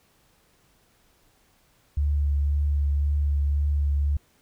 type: tone with vibrato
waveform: sine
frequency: 72.1 Hz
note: D2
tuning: 31 cents flat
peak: -20 dBFS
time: 1.97-4.17 s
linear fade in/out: 5 ms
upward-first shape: triangle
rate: 1.9 Hz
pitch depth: 21 cents each way
effects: pink hiss -63 dBFS RMS until 4.41 s